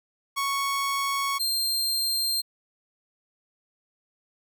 sawtooth tone pair in turn, 1108.7 / 4178 Hz, C#6 / C8, 0 / -3 cents, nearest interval octave + major seventh, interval 2297 cents, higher second, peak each -21 dBFS, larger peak neither, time 0.36-1.39 / 1.39-2.42 s, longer neither, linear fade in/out 20 ms, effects none

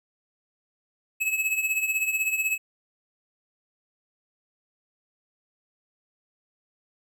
square tone with tremolo, 2583 Hz, E7, 36 cents flat, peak -21 dBFS, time 1.2-2.58 s, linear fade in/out 20 ms, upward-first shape triangle, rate 16 Hz, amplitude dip 75%, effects none

